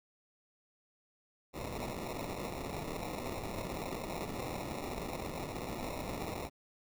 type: noise with sample-and-hold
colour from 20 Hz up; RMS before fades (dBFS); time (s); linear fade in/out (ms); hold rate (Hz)
blue; -40; 1.53-6.5; 50; 1575
effects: none